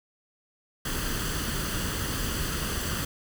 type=noise with comb filter; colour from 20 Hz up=pink; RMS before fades=-30 dBFS; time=0.85-3.05 s; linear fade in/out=5 ms; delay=0.65 ms; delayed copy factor=+0.6; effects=none